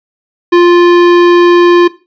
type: tone with hard clipping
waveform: sine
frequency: 349.2 Hz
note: F4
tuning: in tune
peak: -4 dBFS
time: 0.52-1.88 s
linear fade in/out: 10 ms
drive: 16 dB
effects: noise-tail reverb RT60 0.3 s tail -17 dB re dry + resampled to 16000 Hz